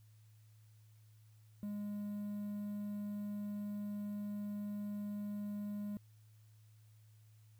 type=tone with quantisation; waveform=triangle; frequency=206 Hz; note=G#3; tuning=14 cents flat; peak=-37 dBFS; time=1.63-5.97 s; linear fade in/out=0 ms; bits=11; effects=added 108 Hz sine -60 dBFS peak until 7.59 s + white hiss -75 dBFS RMS until 7.59 s